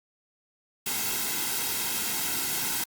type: noise with comb filter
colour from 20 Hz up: white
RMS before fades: -29 dBFS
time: 0.86-2.84 s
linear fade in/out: 5 ms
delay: 1.7 ms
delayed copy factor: -0.65
effects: Opus 48 kbps